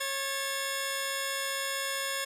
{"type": "tone pair together", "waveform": "10% pulse", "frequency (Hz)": [546.5, 1735], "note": ["C#5", "A6"], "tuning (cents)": [-25, -25], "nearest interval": "octave + minor sixth", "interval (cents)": 2000, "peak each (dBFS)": -25, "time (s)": [0, 2.25], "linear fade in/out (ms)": 10, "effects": ["resampled to 32000 Hz"]}